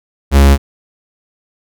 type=tone; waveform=45% pulse; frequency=69.5 Hz; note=C#2; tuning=5 cents sharp; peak=-4 dBFS; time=0.31-0.58 s; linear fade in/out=50 ms; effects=none